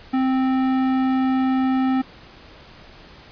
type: tone with tanh clipping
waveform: sine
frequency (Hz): 261.6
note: C4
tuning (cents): 0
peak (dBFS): -19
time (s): 0.13-2.02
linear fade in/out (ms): 10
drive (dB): 16
effects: pink hiss -45 dBFS RMS until 3.31 s + resampled to 11025 Hz